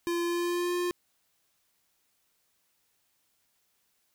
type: tone with pitch glide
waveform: square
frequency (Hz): 343.8 to 353.7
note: F4 to F4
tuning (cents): -27 to +22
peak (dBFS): -28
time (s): 0.07-0.91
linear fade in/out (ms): 0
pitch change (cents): +49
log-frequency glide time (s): 0.24-0.74
effects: white hiss -73 dBFS RMS until 4.14 s